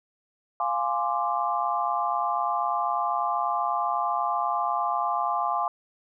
sine chord, D half-diminished seventh, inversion first, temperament equal, 698.5 / 830.6 / 1046.5 / 1174.7 Hz, F5 / Ab5 / C6 / D6, 0 / 0 / 0 / 0 cents, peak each -29 dBFS, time 0.6-5.68 s, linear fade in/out 2 ms, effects none

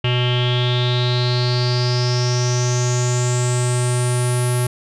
square tone with low-pass filter sweep, 123.47 Hz, B2, in tune, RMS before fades -18 dBFS, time 0.04-4.67 s, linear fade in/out 5 ms, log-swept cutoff 2900 to 11000 Hz, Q 8.4, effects none

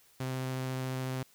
sawtooth tone with vibrato, 130 Hz, C3, 11 cents flat, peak -29 dBFS, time 0.2-1.23 s, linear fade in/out 5 ms, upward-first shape triangle, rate 14 Hz, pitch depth 9 cents each way, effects white hiss -63 dBFS RMS until 1.34 s

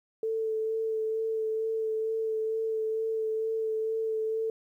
sine tone with vibrato, 442.2 Hz, A4, 9 cents sharp, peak -27 dBFS, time 0.23-4.5 s, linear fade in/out 2 ms, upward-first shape sine, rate 2.2 Hz, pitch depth 15 cents each way, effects 11-bit

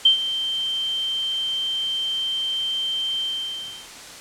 sine tone with ADSR envelope, 3130 Hz, G7, 3 cents flat, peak -9 dBFS, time 0.05-3.89 s, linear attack 6 ms, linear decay 110 ms, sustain -13 dB, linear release 690 ms, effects white hiss -39 dBFS RMS until 4.2 s + low-pass 8000 Hz 12 dB/octave

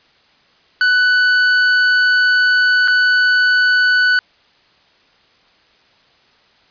45% pulse tone with dropouts, 1491 Hz, F#6, 13 cents sharp, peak -10 dBFS, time 0.81-4.19 s, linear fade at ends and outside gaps 1 ms, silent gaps 2.876-2.881 s, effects white hiss -53 dBFS RMS until 6.7 s + resampled to 11025 Hz

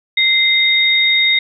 sine tone pair together, 2086 / 3717 Hz, C7 / A#7, -6 / -6 cents, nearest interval minor seventh, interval 1000 cents, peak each -13 dBFS, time 0.17-1.39 s, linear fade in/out 5 ms, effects none

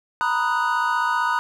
triangle chord, B major seventh, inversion third, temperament equal, 932.3 / 987.8 / 1244.5 / 1480 Hz, A#5 / B5 / D#6 / F#6, 0 / 0 / 0 / 0 cents, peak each -23 dBFS, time 0.21-1.39 s, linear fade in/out 0 ms, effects none

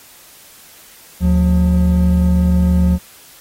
triangle tone pair together, 75.3 / 179.34 Hz, D2 / F3, +44 / +46 cents, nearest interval octave + minor third, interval 1502 cents, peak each -11 dBFS, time 1.2-2.99 s, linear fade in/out 50 ms, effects white hiss -43 dBFS RMS until 3.4 s + AAC 48 kbps

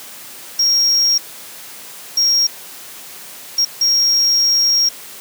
triangle tone bursts at uneven times, 5588 Hz, F8, in tune, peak -10 dBFS, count 4, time 0.59-1.18 / 2.17-2.47 / 3.58-3.65 / 3.81-4.89 s, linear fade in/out 5 ms, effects white hiss -35 dBFS RMS until 5.2 s + high-pass 150 Hz 12 dB/octave

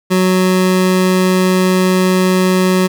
25% pulse tone, 185 Hz, F#3, in tune, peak -6 dBFS, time 0.1-2.88 s, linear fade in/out 20 ms, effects none

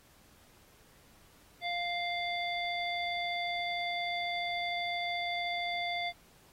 harmonic tone with a mistuned harmonic, 698.5 Hz, F5, in tune, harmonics 1 / 3 / 5 / 7, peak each -35 / -36 / -39 / -47 dBFS, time 1.61-6.13 s, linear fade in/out 50 ms, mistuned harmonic 7, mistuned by -89 cents, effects pink hiss -62 dBFS RMS until 6.52 s + AAC 48 kbps

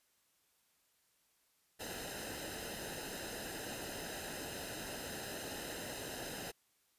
pink noise with comb filter, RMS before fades -44 dBFS, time 1.79-6.52 s, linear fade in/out 20 ms, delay 0.88 ms, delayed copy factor -0.75, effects white hiss -75 dBFS RMS until 6.98 s + resampled to 32000 Hz

